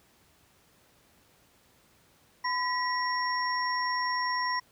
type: tone cluster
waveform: sine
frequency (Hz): 1005 / 1935 / 5530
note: B5 / B6 / F8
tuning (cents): +30 / -36 / -18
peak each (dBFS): -29 / -32 / -35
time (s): 2.44-4.6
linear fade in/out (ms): 10
effects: pink hiss -63 dBFS RMS until 4.71 s + high-pass 60 Hz 12 dB/octave